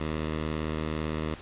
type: tone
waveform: 10% pulse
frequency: 77.78 Hz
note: D#2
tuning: in tune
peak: -21 dBFS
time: 0-1.35 s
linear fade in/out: 5 ms
effects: pink hiss -46 dBFS RMS until 1.41 s + resampled to 8000 Hz